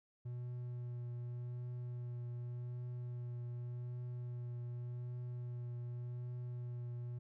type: tone with vibrato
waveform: triangle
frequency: 121.8 Hz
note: B2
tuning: 24 cents flat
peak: -39 dBFS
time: 0.25-7.19 s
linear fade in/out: 10 ms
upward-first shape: triangle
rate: 0.86 Hz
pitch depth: 17 cents each way
effects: none